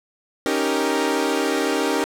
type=chord; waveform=sawtooth; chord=Eb dominant seventh; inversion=third; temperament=equal; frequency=277.2 / 311.1 / 392 / 466.2 Hz; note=Db4 / Eb4 / G4 / Bb4; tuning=0 / 0 / 0 / 0 cents; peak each=-21 dBFS; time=0.46-2.04 s; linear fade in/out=0 ms; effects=low-pass 11000 Hz 12 dB/octave + 8-bit